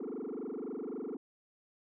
sine tone with frequency modulation, 348 Hz, F4, 6 cents flat, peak -34 dBFS, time 0-1.17 s, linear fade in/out 5 ms, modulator 23.8 Hz, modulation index 4.8, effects tanh soft clip ceiling -36 dBFS

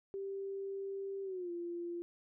sine tone with pitch glide, 392 to 345.2 Hz, G4 to F4, 0 to -20 cents, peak -38 dBFS, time 0.14-2.02 s, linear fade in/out 0 ms, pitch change -220 cents, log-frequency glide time 1.23-1.51 s, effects none

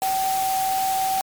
sine tone in noise, 767 Hz, G5, 38 cents flat, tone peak -20 dBFS, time 0.02-1.21 s, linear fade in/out 0 ms, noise white, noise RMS -30 dBFS, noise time 0.02-1.21 s, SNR +7 dB, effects MP3 96 kbps

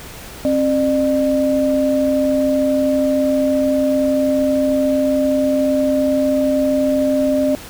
sine tone pair together, 267 / 600 Hz, C4 / D5, +35 / +37 cents, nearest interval octave + major second, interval 1402 cents, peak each -16 dBFS, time 0.45-7.55 s, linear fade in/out 0 ms, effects added 60 Hz sine -44 dBFS peak until 7.69 s + pink hiss -35 dBFS RMS until 7.69 s

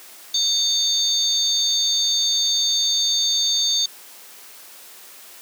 sine tone cluster, 3621 / 4529 / 6470 Hz, A7 / C#8 / G#8, +49 / +36 / -46 cents, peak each -21 / -21 / -24 dBFS, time 0.34-3.86 s, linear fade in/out 5 ms, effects white hiss -43 dBFS RMS until 5.41 s + high-pass 300 Hz 12 dB/octave

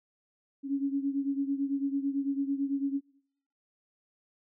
sine beating tone pair, 275.3 / 284.3 Hz, C#4 / C#4, -12 / +44 cents, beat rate 9 Hz, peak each -29 / -33 dBFS, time 0.63-3.01 s, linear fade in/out 50 ms, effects noise-tail reverb RT60 0.7 s tail -24 dB re dry

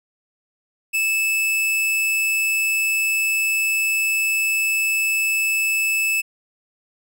45% pulse tone, 2620 Hz, E7, 11 cents flat, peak -18 dBFS, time 0.93-6.22 s, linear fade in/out 20 ms, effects none

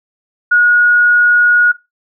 sine tone, 1448 Hz, F#6, 38 cents flat, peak -6 dBFS, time 0.51-1.72 s, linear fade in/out 10 ms, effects noise-tail reverb RT60 0.2 s tail -17 dB re dry

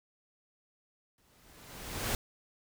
pink noise with exponential growth, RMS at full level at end -31 dBFS, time 1.18-2.15 s, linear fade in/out 1 ms, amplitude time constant 210 ms, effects none

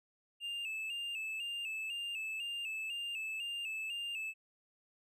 triangle tone with vibrato, 2707 Hz, E7, 45 cents sharp, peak -36 dBFS, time 0.4-4.34 s, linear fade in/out 50 ms, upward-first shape square, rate 2 Hz, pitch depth 59 cents each way, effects none

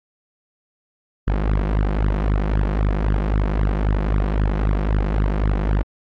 sawtooth tone with flanger, 51 Hz, G#1, 31 cents flat, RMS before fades -19 dBFS, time 1.27-5.83 s, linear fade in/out 10 ms, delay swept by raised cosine 0.57 to 5.87 ms, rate 3.8 Hz, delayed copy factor +0.9, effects low-pass 2000 Hz 12 dB/octave + AAC 64 kbps

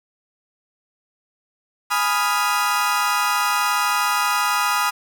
35% pulse chord, F half-diminished seventh, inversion first, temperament equal, 830.6 / 987.8 / 1244.5 / 1396.9 Hz, Ab5 / Cb6 / Eb6 / F6, 0 / 0 / 0 / 0 cents, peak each -24 / -22 / -20 / -23 dBFS, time 1.9-4.91 s, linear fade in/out 20 ms, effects 8-bit

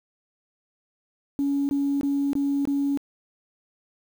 sine tone bursts, 280.6 Hz, C#4, 21 cents sharp, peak -20 dBFS, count 5, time 1.39-2.974 s, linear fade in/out 0 ms, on 300 ms, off 21 ms, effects tanh soft clip ceiling -17 dBFS + 8-bit

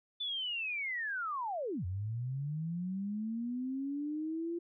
sine linear two-way sweep, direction down then up, 3520 to 87.1 to 345.3 Hz, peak -34 dBFS, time 0.2-4.59 s, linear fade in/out 10 ms, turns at 1.85 s, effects none

